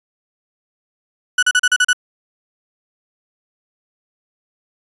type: tone bursts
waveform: 35% pulse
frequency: 1480 Hz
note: F#6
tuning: in tune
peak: -9 dBFS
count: 7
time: 1.38-1.931 s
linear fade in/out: 5 ms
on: 47 ms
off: 37 ms
effects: resampled to 24000 Hz